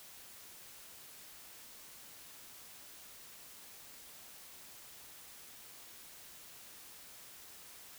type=silence; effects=white hiss -54 dBFS RMS until 7.98 s